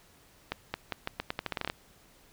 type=accelerating click train; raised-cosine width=0.3 ms; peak=-15 dBFS; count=14; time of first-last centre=0.52-1.699 s; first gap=220 ms; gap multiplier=0.83; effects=pink hiss -60 dBFS RMS until 2.32 s